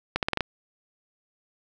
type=accelerating click train; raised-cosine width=0.3 ms; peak=-8 dBFS; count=6; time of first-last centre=0.16-0.407 s; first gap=68 ms; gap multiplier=0.84; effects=none